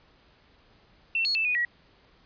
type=tone with pitch steps; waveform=sine; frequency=2694 / 4336 / 2643 / 2473 / 1918 Hz; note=E7 / C#8 / E7 / D#7 / A#6; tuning=+37 / -39 / +4 / -11 / +49 cents; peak=-23 dBFS; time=1.15-1.65 s; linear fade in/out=2 ms; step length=100 ms; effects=pink hiss -60 dBFS RMS until 2.25 s + resampled to 11025 Hz